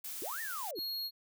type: noise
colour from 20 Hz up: blue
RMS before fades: -42 dBFS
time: 0.04-0.71 s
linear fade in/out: 5 ms
type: linear two-way sweep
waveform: sine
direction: up then down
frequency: 300 to 1884 to 300 Hz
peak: -39 dBFS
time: 0.22-0.79 s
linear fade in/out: 0 ms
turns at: 0.41 s
type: tone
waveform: square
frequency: 4295 Hz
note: C8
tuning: 44 cents sharp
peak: -36 dBFS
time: 0.75-1.11 s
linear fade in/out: 50 ms
effects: none